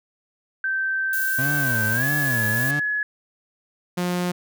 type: tone with pitch glide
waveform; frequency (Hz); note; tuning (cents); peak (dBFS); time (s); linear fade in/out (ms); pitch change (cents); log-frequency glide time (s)
sine; 1554 to 1694.6; G6 to G#6; -16 to +34; -21; 0.64-3.03; 2; +150; 1.94-2.04
type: noise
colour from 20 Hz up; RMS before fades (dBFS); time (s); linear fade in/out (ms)
violet; -29; 1.13-2.71; 2
type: tone with vibrato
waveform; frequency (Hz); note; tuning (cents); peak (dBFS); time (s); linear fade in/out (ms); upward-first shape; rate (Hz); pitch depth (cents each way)
30% pulse; 126.7; B2; +45; -22; 1.38-2.8; 10; sine; 1.6; 260
type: tone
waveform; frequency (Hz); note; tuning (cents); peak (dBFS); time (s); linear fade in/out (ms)
sawtooth; 178; F3; +33; -18; 3.97-4.32; 10
effects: none